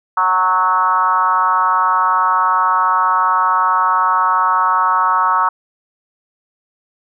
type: tone with frequency modulation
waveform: sine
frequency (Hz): 1108.7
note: C#6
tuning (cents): 0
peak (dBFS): -11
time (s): 0.17-5.49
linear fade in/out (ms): 5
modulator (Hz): 186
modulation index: 1.4
effects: none